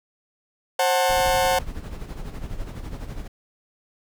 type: chord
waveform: 40% pulse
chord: F# diminished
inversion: second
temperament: just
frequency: 532.8 / 740 / 888 Hz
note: C5 / F#5 / A5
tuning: +31 / 0 / +16 cents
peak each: -21 / -21 / -24 dBFS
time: 0.79-1.59 s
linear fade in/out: 5 ms
type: noise with tremolo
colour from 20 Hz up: brown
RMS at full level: -30 dBFS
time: 1.09-3.28 s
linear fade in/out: 10 ms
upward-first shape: sine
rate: 12 Hz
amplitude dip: 60%
effects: none